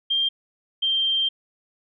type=tone pair in turn; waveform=sine; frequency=3187 / 3160 Hz; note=G7 / G7; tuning=+28 / +13 cents; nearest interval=unison; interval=15 cents; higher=first; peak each=-19 dBFS; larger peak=neither; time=0.1-0.29 / 0.82-1.29 s; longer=second; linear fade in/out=10 ms; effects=none